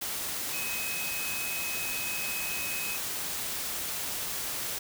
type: tone in noise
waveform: sine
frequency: 2541 Hz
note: D#7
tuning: 36 cents sharp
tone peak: -35 dBFS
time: 0.53-2.97 s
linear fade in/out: 10 ms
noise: white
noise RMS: -34 dBFS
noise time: 0.01-4.79 s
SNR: -4 dB
effects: none